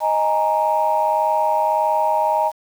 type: chord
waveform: sine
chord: D# suspended fourth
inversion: none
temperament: equal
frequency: 622.3 / 830.6 / 932.3 Hz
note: D#5 / G#5 / A#5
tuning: 0 / 0 / 0 cents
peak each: -20 / -20 / -18 dBFS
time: 0-2.52 s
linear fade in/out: 50 ms
effects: tanh soft clip ceiling -7 dBFS + 7-bit